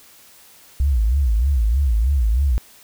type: tone with vibrato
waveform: sine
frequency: 61.74 Hz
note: B1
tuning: in tune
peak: -14 dBFS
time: 0.8-2.58 s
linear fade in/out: 0 ms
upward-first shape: sine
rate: 3.2 Hz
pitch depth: 260 cents each way
effects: white hiss -48 dBFS RMS until 2.83 s